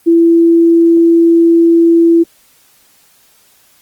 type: tone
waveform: sine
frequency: 334.8 Hz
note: E4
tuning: 27 cents sharp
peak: -4 dBFS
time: 0.06-2.24 s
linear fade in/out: 20 ms
effects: white hiss -49 dBFS RMS until 3.81 s + Opus 24 kbps